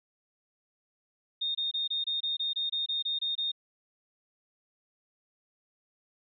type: tone bursts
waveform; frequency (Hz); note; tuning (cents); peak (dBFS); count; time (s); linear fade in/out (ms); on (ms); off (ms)
sine; 3675; A#7; -25; -28; 13; 1.41-3.518; 10; 140; 24
effects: none